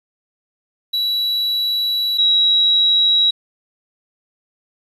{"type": "tone pair in turn", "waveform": ["triangle", "sine"], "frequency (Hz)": [3921, 3869], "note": ["B7", "B7"], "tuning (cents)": [-13, -36], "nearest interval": "unison", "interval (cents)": 23, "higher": "first", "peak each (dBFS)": [-15, -11], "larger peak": "second", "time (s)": [[0.93, 2.18], [2.18, 3.31]], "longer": "first", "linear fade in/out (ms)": 10, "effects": ["resampled to 32000 Hz", "8-bit"]}